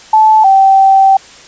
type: tone pair in turn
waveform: sine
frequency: 870 / 775.1 Hz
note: A5 / G5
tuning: -20 / -20 cents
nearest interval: major second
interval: 200 cents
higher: first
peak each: -3 dBFS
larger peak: neither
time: 0.13-0.44 / 0.44-1.17 s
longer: second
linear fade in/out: 5 ms
effects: white hiss -36 dBFS RMS until 1.47 s + resampled to 16000 Hz